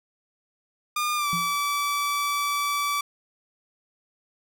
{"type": "tone with pitch glide", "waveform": "sawtooth", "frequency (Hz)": [1210, 1154], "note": ["D#6", "D6"], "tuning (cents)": [-49, -31], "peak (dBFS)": -20, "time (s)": [0.96, 3.01], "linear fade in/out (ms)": 5, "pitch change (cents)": -82, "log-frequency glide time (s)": [1.16, 1.29]}
{"type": "tone with exponential decay", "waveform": "sine", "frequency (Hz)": 171.5, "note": "F3", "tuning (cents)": -31, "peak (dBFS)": -26, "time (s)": [1.33, 1.61], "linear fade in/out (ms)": 0, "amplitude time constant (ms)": 60}
{"effects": []}